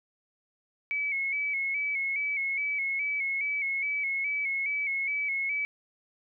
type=tone with vibrato; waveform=sine; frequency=2235 Hz; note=C#7; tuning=14 cents sharp; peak=-27 dBFS; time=0.91-5.65 s; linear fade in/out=0 ms; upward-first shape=square; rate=2.4 Hz; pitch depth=45 cents each way; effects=none